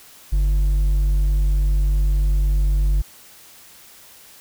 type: tone with hard clipping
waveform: sine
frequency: 48.26 Hz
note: G1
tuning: 26 cents flat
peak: -16 dBFS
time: 0.32-3.02 s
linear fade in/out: 10 ms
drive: 4 dB
effects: white hiss -46 dBFS RMS until 4.4 s